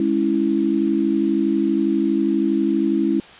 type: chord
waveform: sine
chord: C# minor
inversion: second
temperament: equal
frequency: 207.7 / 277.2 / 329.6 Hz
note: G#3 / C#4 / E4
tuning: 0 / 0 / 0 cents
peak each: -22 / -21 / -19 dBFS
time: 0-3.2 s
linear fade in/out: 2 ms
effects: white hiss -42 dBFS RMS until 3.39 s + resampled to 8000 Hz